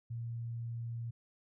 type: tone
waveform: sine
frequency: 116.7 Hz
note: A#2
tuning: 2 cents sharp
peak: -37 dBFS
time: 0.1-1.11 s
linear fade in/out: 10 ms
effects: none